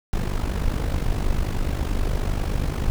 brown noise with amplitude modulation, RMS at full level -20 dBFS, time 0.13-2.9 s, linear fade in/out 0 ms, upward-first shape sine, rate 49.5 Hz, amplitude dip 70%, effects none

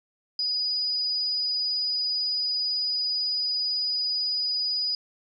sine tone, 4941 Hz, D#8, 13 cents flat, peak -24 dBFS, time 0.39-4.95 s, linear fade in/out 2 ms, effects none

